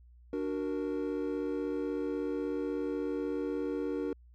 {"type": "chord", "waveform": "triangle", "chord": "D augmented", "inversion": "none", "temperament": "equal", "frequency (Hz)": [293.7, 370, 466.2], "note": ["D4", "F#4", "A#4"], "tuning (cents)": [0, 0, 0], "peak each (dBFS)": [-33, -35, -34], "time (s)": [0.33, 4.13], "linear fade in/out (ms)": 2, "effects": ["added 60 Hz sine -54 dBFS peak until 4.34 s"]}